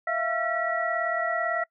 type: tone cluster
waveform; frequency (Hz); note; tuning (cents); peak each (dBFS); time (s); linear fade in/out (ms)
sine; 654 / 692 / 1354 / 1933; E5 / F5 / E6 / B6; -14 / -16 / +46 / -38; -30; 0.07-1.64; 5
effects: noise-tail reverb RT60 0.1 s tail -24 dB re dry